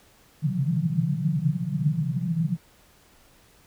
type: band-pass noise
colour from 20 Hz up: white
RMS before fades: -25 dBFS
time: 0.42-2.57 s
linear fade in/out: 20 ms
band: 130 to 180 Hz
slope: 96 dB/octave
effects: pink hiss -57 dBFS RMS until 3.66 s